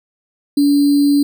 sine tone with sample-and-hold, 286.1 Hz, D4, 45 cents flat, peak -9 dBFS, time 0.57-1.23 s, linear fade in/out 5 ms, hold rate 4410 Hz, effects none

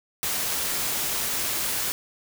white noise, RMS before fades -27 dBFS, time 0.23-1.92 s, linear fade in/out 0 ms, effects none

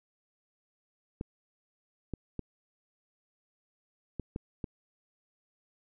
clicks, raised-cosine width 3 ms, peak -22 dBFS, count 6, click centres 1.211 / 2.137 / 2.393 / 4.197 / 4.361 / 4.642 s, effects none

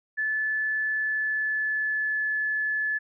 sine tone with pitch glide, 1736 to 1724 Hz, A6 to A6, -24 to -36 cents, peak -24 dBFS, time 0.17-2.99 s, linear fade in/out 20 ms, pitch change -12 cents, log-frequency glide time 0.85-2.35 s, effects none

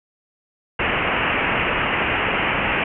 white low-pass noise, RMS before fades -21 dBFS, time 0.79-2.84 s, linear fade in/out 5 ms, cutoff 2900 Hz, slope 96 dB/octave, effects none

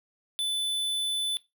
square tone, 3500 Hz, A7, 10 cents flat, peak -27 dBFS, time 0.39-1.37 s, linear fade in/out 0 ms, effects noise-tail reverb RT60 0.2 s tail -18 dB re dry

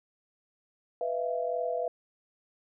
sine tone cluster, 494.1 / 637 / 680 Hz, B4 / D#5 / F5, +1 / +41 / -46 cents, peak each -32 / -35 / -32 dBFS, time 1.01-1.88 s, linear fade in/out 2 ms, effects none

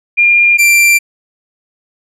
sine / 45% pulse tone pair in turn, 2405 / 2360 Hz, D7 / D7, +41 / +8 cents, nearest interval unison, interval 33 cents, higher first, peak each -5 dBFS, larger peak neither, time 0.17-0.58 / 0.58-0.99 s, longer neither, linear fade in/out 20 ms, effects resampled to 32000 Hz

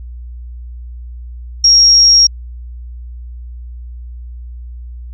sine tone, 5588 Hz, F8, in tune, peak -4 dBFS, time 1.64-2.27 s, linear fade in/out 5 ms, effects added 60 Hz sine -26 dBFS peak until 5.13 s

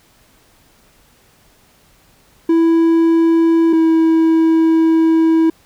triangle tone pair in turn, 330 / 324.5 Hz, E4 / E4, +2 / -27 cents, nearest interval unison, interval 29 cents, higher first, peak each -7 dBFS, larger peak neither, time 2.49-3.73 / 3.73-5.5 s, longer second, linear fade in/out 5 ms, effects pink hiss -52 dBFS RMS until 5.65 s

